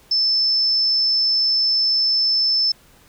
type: tone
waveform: sine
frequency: 5274 Hz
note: E8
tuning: in tune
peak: -15 dBFS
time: 0.11-2.72 s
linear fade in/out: 5 ms
effects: pink hiss -52 dBFS RMS until 3.08 s